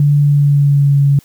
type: tone with pitch glide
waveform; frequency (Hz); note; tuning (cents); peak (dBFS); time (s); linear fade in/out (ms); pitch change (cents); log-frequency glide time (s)
sine; 145 to 140.79; D3 to C#3; -22 to +27; -7; 0-1.19; 2; -51; 0.18-0.97
effects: white hiss -48 dBFS RMS until 1.24 s